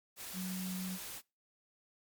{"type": "tone in noise", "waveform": "sine", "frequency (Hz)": 185, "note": "F#3", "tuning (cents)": 0, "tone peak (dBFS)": -37, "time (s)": [0.33, 0.99], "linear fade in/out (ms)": 50, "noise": "white", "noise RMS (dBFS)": -45, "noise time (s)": [0.16, 1.22], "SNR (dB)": 5, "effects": ["noise-tail reverb RT60 0.3 s tail -26 dB re dry", "MP3 96 kbps"]}